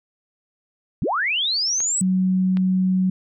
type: linear sweep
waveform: sine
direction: up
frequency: 92.5 to 8100 Hz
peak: -19 dBFS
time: 1.02-2.01 s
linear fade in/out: 0 ms
type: clicks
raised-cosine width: 0.3 ms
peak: -19 dBFS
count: 2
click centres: 1.804 / 2.571 s
type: tone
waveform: sine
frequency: 186.2 Hz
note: F#3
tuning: 11 cents sharp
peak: -16 dBFS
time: 2.01-3.1 s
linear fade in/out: 5 ms
effects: none